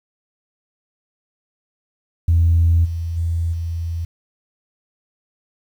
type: tone with level steps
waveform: sine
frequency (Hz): 83.8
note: E2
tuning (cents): +29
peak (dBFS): -10 / -21 / -17 / -21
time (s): 2.28-4.05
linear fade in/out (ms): 5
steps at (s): 2.84 / 3.16 / 3.52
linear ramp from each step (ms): 20
effects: tanh soft clip ceiling -7 dBFS + 8-bit